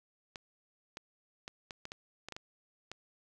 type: clicks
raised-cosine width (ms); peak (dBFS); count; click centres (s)
0.2; -25; 10; 0.358 / 0.971 / 1.479 / 1.708 / 1.854 / 1.919 / 2.286 / 2.323 / 2.365 / 2.916
effects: none